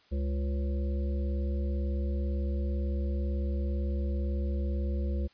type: harmonic tone with a mistuned harmonic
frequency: 69.3 Hz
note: C#2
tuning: in tune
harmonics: 1 / 3 / 5 / 7 / 8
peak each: -28 / -38 / -42 / -45 / -46 dBFS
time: 0.11-5.28 s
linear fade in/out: 20 ms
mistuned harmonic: 7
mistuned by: +40 cents
effects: white hiss -63 dBFS RMS until 5.33 s + resampled to 11025 Hz